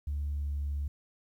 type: tone with pitch glide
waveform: sine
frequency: 72.5 to 71.67 Hz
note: D2 to D2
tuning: -22 to -42 cents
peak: -29 dBFS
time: 0.07-0.88 s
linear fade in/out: 5 ms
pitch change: -20 cents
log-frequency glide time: 0.28-0.57 s
effects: tanh soft clip ceiling -27 dBFS + 11-bit